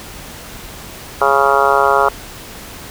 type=harmonic tone; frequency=138.59 Hz; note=C#3; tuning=in tune; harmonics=3 / 4 / 5 / 6 / 7 / 8 / 9 / 10; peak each=-18 / -18 / -18 / -18 / -18 / -18 / -18 / -18 dBFS; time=1.21-2.09 s; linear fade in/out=5 ms; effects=pink hiss -33 dBFS RMS until 2.9 s